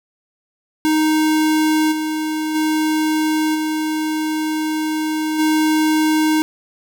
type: tone with level steps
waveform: square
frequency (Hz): 311.1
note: D#4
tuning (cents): 0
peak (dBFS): -14 / -20 / -16 / -19 / -14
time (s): 0.85-6.42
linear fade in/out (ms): 0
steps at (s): 1.91 / 2.54 / 3.54 / 5.38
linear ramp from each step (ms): 20
effects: none